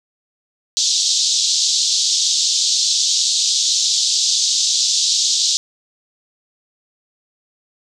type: band-pass noise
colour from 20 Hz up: pink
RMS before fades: -17 dBFS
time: 0.77-5.57 s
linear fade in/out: 0 ms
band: 3600 to 7200 Hz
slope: 48 dB/octave
effects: none